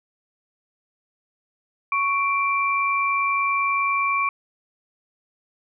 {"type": "tone pair together", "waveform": "sine", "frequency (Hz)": [1112, 2351], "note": ["C#6", "D7"], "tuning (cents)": [5, 1], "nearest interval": "octave + minor second", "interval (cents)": 1296, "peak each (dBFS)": [-21, -23], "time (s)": [1.92, 4.29], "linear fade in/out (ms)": 2, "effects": []}